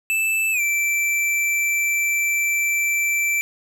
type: tone with pitch glide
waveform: square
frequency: 2637 to 2336 Hz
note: E7 to D7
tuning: 0 to -10 cents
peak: -19 dBFS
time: 0.1-3.41 s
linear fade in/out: 0 ms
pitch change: -210 cents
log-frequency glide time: 0.52-0.61 s
effects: none